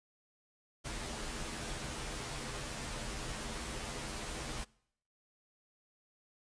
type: noise with comb filter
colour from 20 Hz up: pink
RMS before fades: -41 dBFS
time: 0.84-4.65 s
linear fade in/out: 20 ms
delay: 11 ms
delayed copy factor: -0.8
effects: noise-tail reverb RT60 0.7 s tail -24 dB re dry + resampled to 22050 Hz